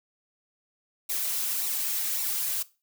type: noise with flanger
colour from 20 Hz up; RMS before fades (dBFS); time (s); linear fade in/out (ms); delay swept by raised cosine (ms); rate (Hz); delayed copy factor
blue; -29; 1.09-2.63; 10; 0.61 to 3.91; 1.8; -0.6
effects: noise-tail reverb RT60 0.3 s tail -19 dB re dry